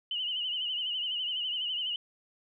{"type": "tone with vibrato", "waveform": "sine", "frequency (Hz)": 2960, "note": "F#7", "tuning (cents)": 0, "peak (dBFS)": -30, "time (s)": [0.11, 1.96], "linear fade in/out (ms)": 2, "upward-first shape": "sine", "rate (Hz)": 12, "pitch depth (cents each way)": 72, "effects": []}